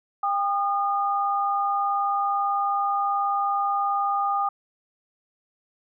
sine tone pair together, 799 / 1221.5 Hz, G5 / D#6, +33 / -32 cents, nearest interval perfect fifth, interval 735 cents, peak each -24 dBFS, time 0.23-4.49 s, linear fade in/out 5 ms, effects none

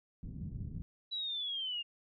white low-pass noise, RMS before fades -42 dBFS, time 0.23-0.82 s, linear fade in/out 0 ms, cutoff 180 Hz, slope 24 dB/octave
sine linear sweep, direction down, 3951 to 2790 Hz, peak -35 dBFS, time 1.11-1.83 s, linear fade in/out 20 ms
effects none

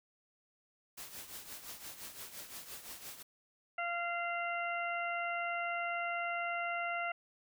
white noise with tremolo, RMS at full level -45 dBFS, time 0.97-3.23 s, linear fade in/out 10 ms, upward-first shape triangle, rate 5.8 Hz, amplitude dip 70%
harmonic tone, 691 Hz, F5, 19 cents flat, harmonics 1 / 2 / 3 / 4, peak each -38 / -39 / -40 / -44 dBFS, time 3.78-7.12 s, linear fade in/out 5 ms
effects none

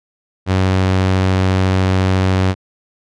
sawtooth tone, 94 Hz, F#2, 28 cents sharp, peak -8 dBFS, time 0.46-2.55 s, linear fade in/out 50 ms, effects low-pass 5000 Hz 12 dB/octave

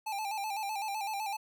square tone with vibrato, 830.6 Hz, G#5, in tune, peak -34 dBFS, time 0.06-1.37 s, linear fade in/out 10 ms, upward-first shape square, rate 7.9 Hz, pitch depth 76 cents each way, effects none

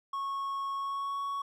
triangle tone with pitch glide, 1100 to 1115.4 Hz, C#6 to C#6, -14 to +10 cents, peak -30 dBFS, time 0.13-1.42 s, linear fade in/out 5 ms, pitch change +24 cents, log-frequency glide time 0.74-1.21 s, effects none

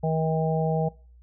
harmonic tone, 159.5 Hz, D#3, 43 cents sharp, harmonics 1 / 3 / 4 / 5, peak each -24 / -29 / -30 / -31 dBFS, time 0.03-0.89 s, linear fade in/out 10 ms, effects noise-tail reverb RT60 0.4 s tail -22 dB re dry + added 60 Hz sine -49 dBFS peak until 1.22 s

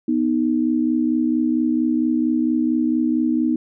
sine tone pair together, 246.9 / 311.3 Hz, B3 / D#4, 0 / +1 cents, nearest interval major third, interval 401 cents, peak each -19 dBFS, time 0.08-3.56 s, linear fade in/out 5 ms, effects none

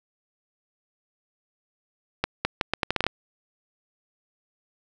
accelerating click train, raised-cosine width 0.3 ms, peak -6 dBFS, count 10, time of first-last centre 2.24-3.066 s, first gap 210 ms, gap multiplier 0.77, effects none

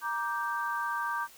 sine chord, G minor, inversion first, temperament just, 940.8 / 1176 / 1568 Hz, Bb5 / D6 / G6, +16 / +2 / 0 cents, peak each -34 dBFS, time 0.01-1.28 s, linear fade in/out 50 ms, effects white hiss -54 dBFS RMS until 1.37 s + high-pass 60 Hz 12 dB/octave

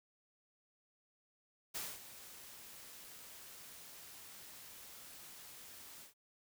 white noise with ADSR envelope, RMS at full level -41 dBFS, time 1.74-6.14 s, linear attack 16 ms, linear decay 230 ms, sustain -13 dB, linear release 120 ms, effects none

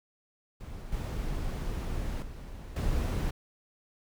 brown noise with level steps, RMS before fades -41 / -33 / -42 / -29 dBFS, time 0.6-3.31 s, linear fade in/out 10 ms, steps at 0.92 / 2.22 / 2.76 s, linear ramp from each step 5 ms, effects none

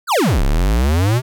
square exponential two-way sweep, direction down then up, 1616 to 32 to 132.9 Hz, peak -13 dBFS, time 0.07-1.22 s, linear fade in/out 50 ms, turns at 0.43 s, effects none

